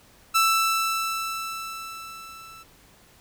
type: tone with level ramp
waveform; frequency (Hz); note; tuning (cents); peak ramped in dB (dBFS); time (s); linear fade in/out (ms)
sawtooth; 1325; E6; +9; -13 to -40; 0.34-2.64; 20
effects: pink hiss -55 dBFS RMS until 3.2 s